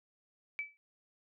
sine tone with exponential decay, 2305 Hz, D7, 33 cents flat, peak -31 dBFS, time 0.59-0.77 s, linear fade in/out 0 ms, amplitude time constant 37 ms, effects none

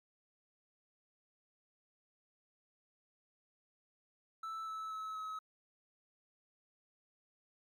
triangle tone with pitch steps, 1318.5 / 1306.4 / 1294.4 / 1282.4 Hz, E6 / E6 / E6 / E6, 0 / -16 / -32 / -48 cents, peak -38 dBFS, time 4.43-5.39 s, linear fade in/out 5 ms, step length 240 ms, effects MP3 96 kbps

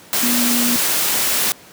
sine tone in noise, 241.4 Hz, B3, 39 cents flat, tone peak -18 dBFS, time 0.23-0.76 s, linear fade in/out 0 ms, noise white, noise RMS -18 dBFS, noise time 0.13-1.52 s, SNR -3 dB, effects pink hiss -43 dBFS RMS until 1.72 s + high-pass 150 Hz 12 dB/octave

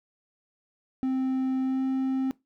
triangle tone with pitch glide, 261.6 to 263.9 Hz, C4 to C4, 0 to +15 cents, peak -22 dBFS, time 1.03-2.31 s, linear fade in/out 0 ms, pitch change +15 cents, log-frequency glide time 1.62-1.83 s, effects noise-tail reverb RT60 0.2 s tail -21 dB re dry

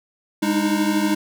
square tone cluster, 204.1 / 303.4 / 316.1 Hz, G#3 / D#4 / D#4, -30 / -44 / +27 cents, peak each -23 dBFS, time 0.42-1.15 s, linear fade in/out 10 ms, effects none

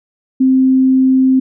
sine tone, 261.6 Hz, C4, in tune, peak -7 dBFS, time 0.4-1.4 s, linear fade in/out 10 ms, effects none

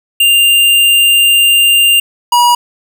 square tone pair in turn, 2794 / 963.6 Hz, F7 / B5, 0 / -43 cents, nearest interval octave + tritone, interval 1843 cents, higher first, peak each -6 dBFS, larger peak neither, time 0.2-2 / 2.32-2.55 s, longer first, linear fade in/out 5 ms, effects 7-bit

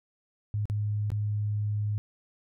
sine tone with dropouts, 104.6 Hz, G#2, 13 cents sharp, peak -26 dBFS, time 0.54-1.98 s, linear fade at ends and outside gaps 0 ms, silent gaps 0.655-0.699 / 1.103-1.118 s, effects none

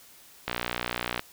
click train, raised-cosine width 0.3 ms, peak -12 dBFS, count 44, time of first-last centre 0.48-1.194 s, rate 60.2 Hz, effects white hiss -53 dBFS RMS until 1.32 s

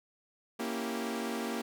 sawtooth chord, A# diminished seventh, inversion none, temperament equal, 233.1 / 277.2 / 329.6 / 392 Hz, A#3 / C#4 / E4 / G4, 0 / 0 / 0 / 0 cents, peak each -32 / -37 / -38 / -36 dBFS, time 0.59-1.62 s, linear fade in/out 10 ms, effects none

